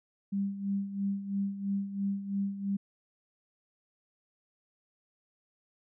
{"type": "tone with tremolo", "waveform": "sine", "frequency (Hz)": 198.2, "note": "G3", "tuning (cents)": 19, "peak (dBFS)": -27, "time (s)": [0.32, 2.77], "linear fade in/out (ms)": 10, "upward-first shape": "sine", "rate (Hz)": 3, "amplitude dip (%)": 70, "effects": []}